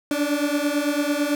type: beating tone pair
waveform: 30% pulse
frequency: 286.7 / 295.7 Hz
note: D4 / D4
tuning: -42 / +12 cents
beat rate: 9 Hz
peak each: -21 dBFS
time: 0.11-1.35 s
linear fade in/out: 2 ms
effects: none